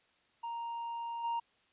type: tone with level steps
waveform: triangle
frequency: 932.3 Hz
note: A#5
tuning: in tune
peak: -35 / -30 dBFS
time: 0.43-1.4 s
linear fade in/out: 10 ms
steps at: 1.23 s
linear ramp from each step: 20 ms
effects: white hiss -70 dBFS RMS until 1.72 s + resampled to 8000 Hz